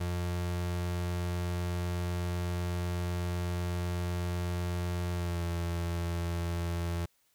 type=tone with pitch glide; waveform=35% pulse; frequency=88 to 85.49 Hz; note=F2 to F2; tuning=+14 to -36 cents; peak=-29 dBFS; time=0-7.06 s; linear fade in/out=10 ms; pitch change=-50 cents; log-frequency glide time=5.12-5.43 s; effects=white hiss -71 dBFS RMS until 7.34 s